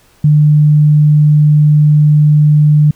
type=tone; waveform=sine; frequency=150 Hz; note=D3; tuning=37 cents sharp; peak=-4 dBFS; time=0.24-2.91 s; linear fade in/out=5 ms; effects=pink hiss -49 dBFS RMS until 2.95 s